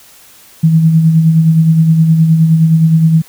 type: tone with tremolo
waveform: sine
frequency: 161.4 Hz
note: E3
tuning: 36 cents flat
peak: -3 dBFS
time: 0.63-3.22 s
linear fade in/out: 10 ms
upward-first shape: sine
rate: 9.6 Hz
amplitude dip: 45%
effects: white hiss -41 dBFS RMS until 3.28 s